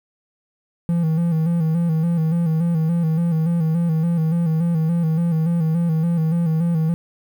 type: tone with vibrato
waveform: triangle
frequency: 164.81 Hz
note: E3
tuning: in tune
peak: -14 dBFS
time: 0.89-6.94 s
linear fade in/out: 0 ms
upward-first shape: square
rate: 3.5 Hz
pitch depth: 59 cents each way
effects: 8-bit